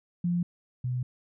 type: tone pair in turn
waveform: sine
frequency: 174.61 / 125.21 Hz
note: F3 / B2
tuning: 0 / +24 cents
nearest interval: tritone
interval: 576 cents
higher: first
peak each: -24 / -27 dBFS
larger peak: first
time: 0.24-0.43 / 0.84-1.03 s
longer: neither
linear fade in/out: 5 ms
effects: none